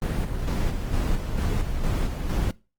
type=noise with tremolo; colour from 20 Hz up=brown; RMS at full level=-23 dBFS; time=0.02-2.51 s; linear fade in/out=2 ms; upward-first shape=square; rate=2.2 Hz; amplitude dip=45%; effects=noise-tail reverb RT60 0.3 s tail -22 dB re dry + Opus 24 kbps